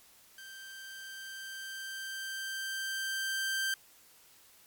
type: tone with level ramp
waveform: sawtooth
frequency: 1568 Hz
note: G6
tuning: in tune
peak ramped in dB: -43 to -26 dBFS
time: 0.38-3.74 s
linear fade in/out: 2 ms
effects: white hiss -60 dBFS RMS until 4.66 s + MP3 96 kbps